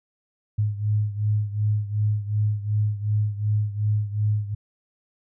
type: beating tone pair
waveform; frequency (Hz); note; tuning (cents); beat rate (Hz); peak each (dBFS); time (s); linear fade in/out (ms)
sine; 104.6 / 107.3; G#2 / A2; +13 / -43; 2.7; -22 / -26; 0.58-4.55; 10
effects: none